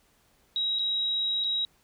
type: tone with dropouts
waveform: sine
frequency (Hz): 3834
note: A#7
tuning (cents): +48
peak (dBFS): -25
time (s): 0.56-1.65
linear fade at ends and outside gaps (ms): 1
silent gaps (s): 0.788-0.793 / 1.44-1.444
effects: pink hiss -65 dBFS RMS until 1.83 s